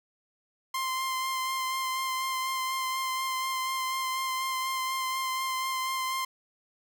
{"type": "tone with vibrato", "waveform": "sawtooth", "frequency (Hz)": 1046.5, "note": "C6", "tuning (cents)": 0, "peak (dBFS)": -25, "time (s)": [0.74, 6.25], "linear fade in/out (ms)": 5, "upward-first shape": "sine", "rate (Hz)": 4.1, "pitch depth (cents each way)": 16, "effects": []}